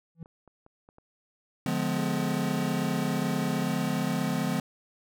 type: tone with exponential growth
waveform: triangle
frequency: 164.81 Hz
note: E3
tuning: in tune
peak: -31 dBFS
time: 0.15-0.23 s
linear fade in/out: 2 ms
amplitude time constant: 17 ms
type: clicks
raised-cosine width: 1 ms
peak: -39 dBFS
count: 6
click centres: 0.259 / 0.477 / 0.664 / 0.889 / 0.984 / 2.013 s
type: chord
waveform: square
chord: D diminished seventh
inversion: none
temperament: just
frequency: 146.83 / 176.2 / 211.4 / 253.7 Hz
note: D3 / F3 / Ab3 / Cb4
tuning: 0 / +16 / +31 / +47 cents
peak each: -34 / -32 / -33 / -32 dBFS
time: 1.66-4.6 s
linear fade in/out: 2 ms
type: tone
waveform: sine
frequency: 415.3 Hz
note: G#4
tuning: in tune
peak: -40 dBFS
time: 1.96-3.64 s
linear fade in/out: 5 ms
effects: none